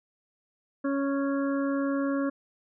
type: harmonic tone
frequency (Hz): 277.2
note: C#4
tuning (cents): 0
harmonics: 1 / 2 / 4 / 5 / 6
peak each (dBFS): -26 / -32 / -38 / -40 / -42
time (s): 0.84-2.3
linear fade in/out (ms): 10
effects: none

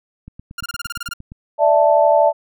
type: click train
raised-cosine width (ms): 5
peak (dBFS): -23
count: 10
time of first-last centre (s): 0.28-1.319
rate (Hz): 8.66
type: tone bursts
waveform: sawtooth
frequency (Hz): 1403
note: F6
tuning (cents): +8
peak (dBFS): -20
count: 11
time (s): 0.58-1.136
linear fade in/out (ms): 5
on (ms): 26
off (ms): 27
type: chord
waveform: sine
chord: D suspended second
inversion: none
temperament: equal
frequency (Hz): 587.3 / 659.3 / 880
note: D5 / E5 / A5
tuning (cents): 0 / 0 / 0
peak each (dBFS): -14 / -14 / -16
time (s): 1.58-2.33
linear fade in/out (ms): 50
effects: none

